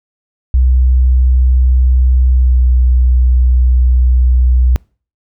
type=tone with pitch glide; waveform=sine; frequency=63.3 to 62.25 Hz; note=B1 to B1; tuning=+43 to +14 cents; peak=-6 dBFS; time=0.54-4.76 s; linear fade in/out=0 ms; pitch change=-29 cents; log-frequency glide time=2.33-2.63 s; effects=noise-tail reverb RT60 0.4 s tail -26 dB re dry